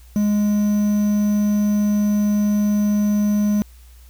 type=tone with quantisation; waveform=triangle; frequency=207.7 Hz; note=G#3; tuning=in tune; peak=-13 dBFS; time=0.16-3.62 s; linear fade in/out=0 ms; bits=6; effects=added 60 Hz sine -42 dBFS peak until 4.09 s + white hiss -54 dBFS RMS until 4.09 s